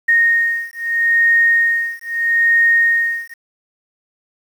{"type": "beating tone pair", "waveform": "sine", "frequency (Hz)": [1854, 1854.78], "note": ["A#6", "A#6"], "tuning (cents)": [-10, -9], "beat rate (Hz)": 0.78, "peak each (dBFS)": -15, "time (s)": [0.08, 3.34], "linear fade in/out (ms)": 10, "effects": ["7-bit"]}